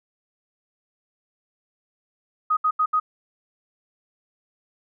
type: tone bursts at uneven times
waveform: sine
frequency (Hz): 1252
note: D#6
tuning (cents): +10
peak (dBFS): -17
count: 4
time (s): 2.5-2.57 / 2.64-2.71 / 2.79-2.86 / 2.93-3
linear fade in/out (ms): 10
effects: none